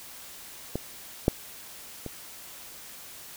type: clicks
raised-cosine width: 2 ms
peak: -15 / -6 / -21 dBFS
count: 3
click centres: 0.756 / 1.281 / 2.063 s
effects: white hiss -45 dBFS RMS until 3.36 s